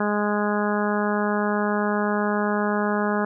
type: harmonic tone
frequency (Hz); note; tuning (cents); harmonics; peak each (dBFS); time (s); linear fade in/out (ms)
207.7; G#3; 0; 1 / 2 / 3 / 4 / 5 / 6 / 7 / 8; -24 / -27 / -29 / -30 / -31 / -32 / -32 / -33; 0-3.25; 5
effects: none